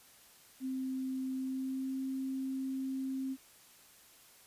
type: tone with pitch glide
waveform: sine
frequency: 261.6 to 265.3 Hz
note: C4 to C4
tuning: 0 to +24 cents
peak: -34 dBFS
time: 0.6-3.37 s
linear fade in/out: 50 ms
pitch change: +24 cents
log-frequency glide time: 1.35-1.99 s
effects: white hiss -60 dBFS RMS until 4.46 s + resampled to 32000 Hz